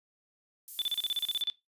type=high-pass noise; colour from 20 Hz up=white; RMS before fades=-42 dBFS; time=0.68-1.42 s; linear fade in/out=0 ms; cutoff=12000 Hz; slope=12 dB/octave
type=tone bursts; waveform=sine; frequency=3500 Hz; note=A7; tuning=10 cents flat; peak=-27 dBFS; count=12; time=0.79-1.5 s; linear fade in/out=0 ms; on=28 ms; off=34 ms
effects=noise-tail reverb RT60 0.2 s tail -19 dB re dry + resampled to 32000 Hz